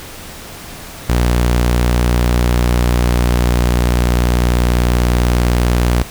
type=tone; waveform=sawtooth; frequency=60.2 Hz; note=B1; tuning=44 cents flat; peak=-7 dBFS; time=1.09-6.03 s; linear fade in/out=5 ms; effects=pink hiss -32 dBFS RMS until 6.1 s